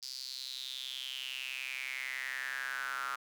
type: tone with high-pass filter sweep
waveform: square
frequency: 65.4 Hz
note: C2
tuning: in tune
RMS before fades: -40 dBFS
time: 0.02-3.16 s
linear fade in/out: 10 ms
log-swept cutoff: 4900 to 1300 Hz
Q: 7.2
effects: none